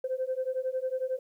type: beating tone pair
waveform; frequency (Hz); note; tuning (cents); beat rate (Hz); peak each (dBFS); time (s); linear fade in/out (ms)
sine; 512 / 523; C5 / C5; -38 / -1; 11; -31 / -31; 0.04-1.19; 5
effects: tanh soft clip ceiling -22 dBFS + 11-bit